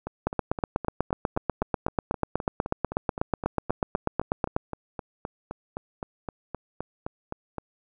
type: two click trains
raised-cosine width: 1 ms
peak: -9 / -18 dBFS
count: 36 / 30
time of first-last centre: 0.27-4.564 / 0.07-7.583 s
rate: 8.15 / 3.86 Hz
effects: none